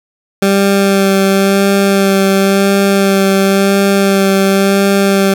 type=tone with vibrato; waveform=20% pulse; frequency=196 Hz; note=G3; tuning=in tune; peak=-3 dBFS; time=0.42-5.34 s; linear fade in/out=5 ms; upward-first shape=sine; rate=0.95 Hz; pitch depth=16 cents each way; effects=none